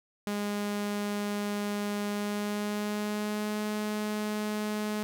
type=tone with pitch glide; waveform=sawtooth; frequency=205.6 to 211.5 Hz; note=G#3 to G#3; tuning=-17 to +32 cents; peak=-26 dBFS; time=0.27-5.03 s; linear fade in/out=0 ms; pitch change=+49 cents; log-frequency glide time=2.09-3.63 s; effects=none